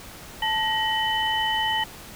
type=tone cluster; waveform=sine; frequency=878 / 1890 / 3015 Hz; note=A5 / A#6 / F#7; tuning=-4 / +23 / +32 cents; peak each=-25 / -27 / -26 dBFS; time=0.42-1.84 s; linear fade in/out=5 ms; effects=pink hiss -42 dBFS RMS until 2.15 s